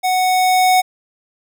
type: tone with level ramp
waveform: square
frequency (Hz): 740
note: F#5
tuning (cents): 0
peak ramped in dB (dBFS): -15 to -10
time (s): 0.03-0.82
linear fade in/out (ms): 20
effects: none